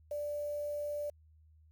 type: tone with quantisation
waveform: sine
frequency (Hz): 587.3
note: D5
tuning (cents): 0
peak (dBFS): -34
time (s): 0.11-1.1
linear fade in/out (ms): 5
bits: 9
effects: added 78 Hz sine -59 dBFS peak until 1.71 s + MP3 96 kbps